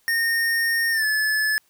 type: tone with pitch glide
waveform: square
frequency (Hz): 1840 to 1726.7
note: A#6 to A6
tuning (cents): -23 to -33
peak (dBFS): -20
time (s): 0.08-1.58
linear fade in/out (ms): 0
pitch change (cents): -110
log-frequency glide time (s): 0.91-1.05
effects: white hiss -63 dBFS RMS until 1.69 s